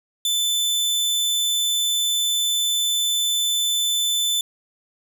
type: tone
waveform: sawtooth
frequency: 3520 Hz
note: A7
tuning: in tune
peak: -16 dBFS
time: 0.25-4.41 s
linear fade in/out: 2 ms
effects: none